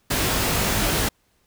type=noise with comb filter; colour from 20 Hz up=pink; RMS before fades=-22 dBFS; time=0.1-1.09 s; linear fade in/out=10 ms; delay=19 ms; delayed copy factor=+0.65; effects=pink hiss -65 dBFS RMS until 1.46 s